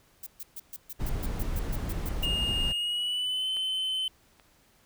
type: noise bursts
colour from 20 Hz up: violet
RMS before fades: -39 dBFS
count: 13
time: 0.23-2.258 s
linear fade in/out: 5 ms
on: 36 ms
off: 130 ms
type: noise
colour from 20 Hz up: brown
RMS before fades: -31 dBFS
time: 0.99-2.73 s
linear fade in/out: 20 ms
type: tone with pitch glide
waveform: triangle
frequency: 2838 to 3059 Hz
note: F7 to G7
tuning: +27 to -43 cents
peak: -26 dBFS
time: 2.23-4.08 s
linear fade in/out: 2 ms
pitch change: +130 cents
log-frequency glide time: 2.7-3.48 s
type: clicks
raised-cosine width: 0.3 ms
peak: -30 / -37 dBFS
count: 2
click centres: 3.568 / 4.398 s
effects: pink hiss -63 dBFS RMS until 4.85 s